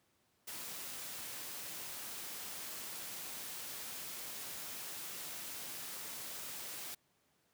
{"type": "noise", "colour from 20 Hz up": "white", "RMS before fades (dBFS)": -45, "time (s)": [0.47, 6.95], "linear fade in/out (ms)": 10, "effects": ["pink hiss -75 dBFS RMS until 7.53 s", "high-pass 100 Hz 12 dB/octave"]}